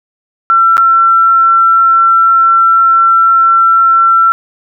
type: tone with dropouts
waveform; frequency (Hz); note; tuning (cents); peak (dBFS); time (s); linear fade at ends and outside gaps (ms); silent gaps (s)
sine; 1349; E6; +40; -4; 0.5-4.32; 0; 0.769-0.779
effects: none